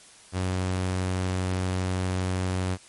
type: tone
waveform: sawtooth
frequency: 92.5 Hz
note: F#2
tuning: in tune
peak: -21 dBFS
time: 0.32-2.78 s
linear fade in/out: 50 ms
effects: white hiss -51 dBFS RMS until 2.88 s + MP3 48 kbps